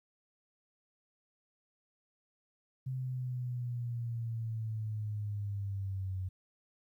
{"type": "linear sweep", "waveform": "sine", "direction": "down", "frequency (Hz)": [130.7, 92.5], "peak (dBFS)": -34, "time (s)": [2.86, 6.29], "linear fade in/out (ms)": 10, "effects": ["12-bit"]}